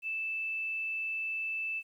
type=tone; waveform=sine; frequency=2637 Hz; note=E7; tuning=in tune; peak=-32 dBFS; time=0.02-1.83 s; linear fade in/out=50 ms; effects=11-bit